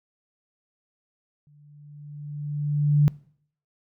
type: tone with exponential growth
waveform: sine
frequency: 146.83 Hz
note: D3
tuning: in tune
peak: -13 dBFS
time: 1.47-3.08 s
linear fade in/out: 0 ms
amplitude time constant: 350 ms
effects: noise-tail reverb RT60 0.6 s tail -23 dB re dry